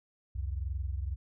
sine tone pair together, 65.41 / 87.31 Hz, C2 / F2, 0 / 0 cents, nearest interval perfect fourth, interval 500 cents, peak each -33 / -37 dBFS, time 0.35-1.16 s, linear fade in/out 10 ms, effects none

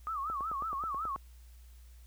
sine tone with vibrato, 1200 Hz, D6, 37 cents sharp, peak -33 dBFS, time 0.07-1.16 s, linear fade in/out 0 ms, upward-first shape sine, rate 5.4 Hz, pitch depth 180 cents each way
click train, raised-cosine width 1 ms, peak -30 dBFS, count 9, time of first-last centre 0.3-1.161 s, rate 9.29 Hz
effects added 60 Hz sine -51 dBFS peak until 2.06 s + white hiss -66 dBFS RMS until 2.06 s

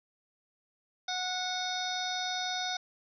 harmonic tone, 734 Hz, F#5, 14 cents flat, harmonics 1 / 2 / 3 / 5 / 6 / 7 / 8, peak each -36 / -39 / -43 / -36 / -44 / -41 / -44 dBFS, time 1.08-2.77 s, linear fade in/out 5 ms, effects none

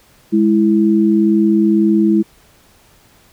sine tone pair together, 207.7 / 329.7 Hz, G#3 / E4, 0 / 0 cents, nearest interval minor sixth, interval 800 cents, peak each -12 dBFS, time 0.32-2.23 s, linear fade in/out 20 ms, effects pink hiss -50 dBFS RMS until 3.32 s

